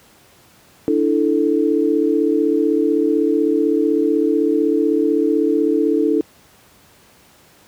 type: chord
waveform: sine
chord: D suspended second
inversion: none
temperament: equal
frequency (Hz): 293.7 / 329.6 / 440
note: D4 / E4 / A4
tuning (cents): 0 / 0 / 0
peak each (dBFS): -18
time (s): 0.88-6.21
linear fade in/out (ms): 0
effects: pink hiss -50 dBFS RMS until 7.67 s + high-pass 80 Hz 12 dB/octave